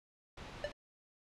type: noise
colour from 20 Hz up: pink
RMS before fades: -48 dBFS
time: 0.37-0.72 s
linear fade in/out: 5 ms
type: tone with exponential decay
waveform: square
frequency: 588 Hz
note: D5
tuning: 2 cents sharp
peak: -31 dBFS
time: 0.64-0.73 s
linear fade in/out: 2 ms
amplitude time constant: 18 ms
effects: low-pass 4000 Hz 12 dB/octave